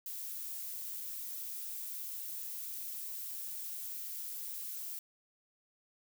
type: noise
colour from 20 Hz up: violet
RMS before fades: -42 dBFS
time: 0.06-4.99 s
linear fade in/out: 2 ms
effects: none